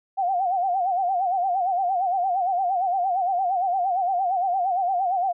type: tone with vibrato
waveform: sine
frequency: 740 Hz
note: F#5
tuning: in tune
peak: -20 dBFS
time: 0.17-5.33 s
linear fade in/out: 20 ms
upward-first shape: sine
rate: 8.7 Hz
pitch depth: 110 cents each way
effects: none